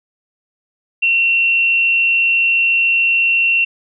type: tone with frequency modulation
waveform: sine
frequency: 2727 Hz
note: F7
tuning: 42 cents flat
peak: -11 dBFS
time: 1.02-3.65 s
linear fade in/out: 10 ms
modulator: 154 Hz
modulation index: 0.27
effects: none